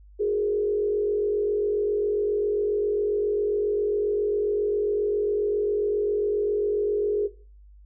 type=tone with frequency modulation; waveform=sine; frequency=415.3 Hz; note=G#4; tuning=in tune; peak=-21 dBFS; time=0.19-7.28 s; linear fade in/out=20 ms; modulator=47.4 Hz; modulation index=0.74; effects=noise-tail reverb RT60 0.4 s tail -17 dB re dry + added 50 Hz sine -47 dBFS peak until 7.85 s